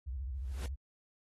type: tone with vibrato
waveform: sine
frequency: 65.41 Hz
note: C2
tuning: in tune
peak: -36 dBFS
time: 0.06-0.76 s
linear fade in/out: 20 ms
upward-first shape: square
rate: 14 Hz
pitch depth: 160 cents each way
type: noise with exponential growth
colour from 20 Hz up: pink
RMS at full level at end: -44 dBFS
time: 0.34-0.66 s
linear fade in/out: 0 ms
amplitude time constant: 68 ms
effects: AAC 32 kbps